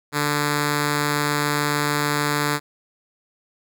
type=tone with notch filter; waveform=5% pulse; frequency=146.83 Hz; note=D3; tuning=in tune; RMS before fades=-22 dBFS; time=0.12-2.6 s; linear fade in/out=50 ms; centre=660 Hz; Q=1.8; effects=none